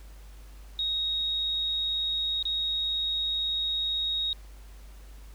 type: tone with dropouts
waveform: sine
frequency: 3762 Hz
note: A#7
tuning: 15 cents sharp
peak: -26 dBFS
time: 0.79-4.33 s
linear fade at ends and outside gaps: 1 ms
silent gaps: 2.427-2.453 s
effects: added 50 Hz sine -44 dBFS peak until 5.34 s + pink hiss -57 dBFS RMS until 5.34 s